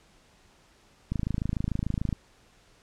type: click train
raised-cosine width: 5 ms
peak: -16 dBFS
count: 28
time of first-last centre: 1.12-2.127 s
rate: 26.8 Hz
effects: pink hiss -60 dBFS RMS until 2.82 s + low-pass 8000 Hz 12 dB/octave